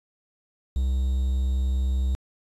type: tone with quantisation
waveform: triangle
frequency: 65.2 Hz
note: C2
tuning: 5 cents flat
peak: -19 dBFS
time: 0.76-2.15 s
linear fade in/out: 0 ms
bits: 8
effects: resampled to 24000 Hz